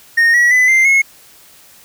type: tone with pitch steps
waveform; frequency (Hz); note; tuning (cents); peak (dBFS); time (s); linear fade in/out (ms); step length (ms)
triangle; 1849 / 1925.3 / 2005 / 2087 / 2174; A#6 / B6 / B6 / C7 / C#7; -15 / -45 / +26 / -5 / -34; -6; 0.17-1.02; 10; 170
effects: white hiss -44 dBFS RMS until 1.84 s